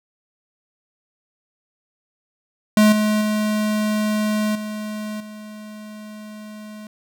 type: tone with level steps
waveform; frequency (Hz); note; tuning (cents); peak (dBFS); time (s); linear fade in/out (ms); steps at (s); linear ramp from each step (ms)
square; 212.8; G#3; +42; -11 / -17 / -19 / -27 / -35; 2.77-6.87; 2; 2.92 / 3.21 / 4.55 / 5.2; 5
effects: none